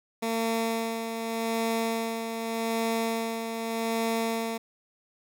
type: tone with tremolo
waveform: 15% pulse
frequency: 227 Hz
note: A#3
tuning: 46 cents flat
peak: -19 dBFS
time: 0.22-4.58 s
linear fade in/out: 10 ms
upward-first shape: sine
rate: 0.84 Hz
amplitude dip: 50%
effects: none